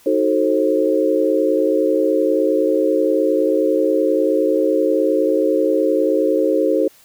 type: chord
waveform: sine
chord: D# diminished seventh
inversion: none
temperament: equal with one note detuned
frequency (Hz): 311.1 / 370 / 440 / 532.7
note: D#4 / F#4 / A4 / C5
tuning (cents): 0 / 0 / 0 / +31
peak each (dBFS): -19 / -21 / -19 / -18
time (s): 0.06-6.88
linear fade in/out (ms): 5
effects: white hiss -50 dBFS RMS until 7.04 s